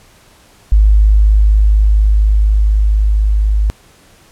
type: tone with level ramp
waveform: sine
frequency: 52.1 Hz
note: G#1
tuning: 6 cents sharp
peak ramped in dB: -4 to -9 dBFS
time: 0.72-3.7 s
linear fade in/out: 0 ms
effects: pink hiss -46 dBFS RMS until 4.31 s + low-pass 12000 Hz 12 dB/octave